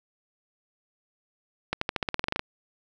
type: accelerating click train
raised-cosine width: 0.3 ms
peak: -10 dBFS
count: 13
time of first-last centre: 1.73-2.394 s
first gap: 84 ms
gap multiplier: 0.92
effects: none